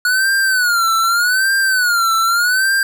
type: tone with vibrato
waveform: square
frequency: 1455 Hz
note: F#6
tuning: 29 cents flat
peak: -13 dBFS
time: 0.05-2.83 s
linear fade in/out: 2 ms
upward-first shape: sine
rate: 0.83 Hz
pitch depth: 150 cents each way
effects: none